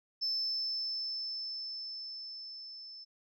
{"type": "tone with level ramp", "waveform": "sine", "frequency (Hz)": 5274, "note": "E8", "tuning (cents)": 0, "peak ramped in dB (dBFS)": [-29, -46], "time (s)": [0.21, 3.05], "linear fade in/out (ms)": 20, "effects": ["tanh soft clip ceiling -26 dBFS"]}